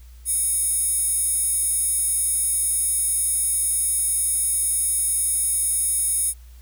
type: tone with high-pass filter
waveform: square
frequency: 743 Hz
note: F#5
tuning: 7 cents sharp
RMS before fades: -22 dBFS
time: 0.25-6.34 s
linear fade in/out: 50 ms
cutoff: 10000 Hz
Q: 7.9
effects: added 60 Hz sine -41 dBFS peak until 6.61 s + white hiss -57 dBFS RMS until 6.61 s